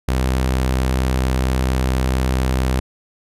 sawtooth tone, 64.4 Hz, C2, 27 cents flat, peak -12 dBFS, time 0.08-2.8 s, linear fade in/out 5 ms, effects resampled to 32000 Hz

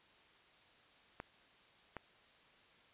clicks, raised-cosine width 0.5 ms, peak -28 dBFS, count 2, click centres 1.201 / 1.967 s, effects white hiss -65 dBFS RMS until 2.93 s + resampled to 8000 Hz

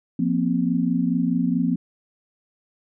sine chord, F suspended fourth, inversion none, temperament equal with one note detuned, 174.61 / 236.9 / 261.6 Hz, F3 / Bb3 / C4, 0 / +28 / 0 cents, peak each -23 dBFS, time 0.19-1.76 s, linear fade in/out 5 ms, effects none

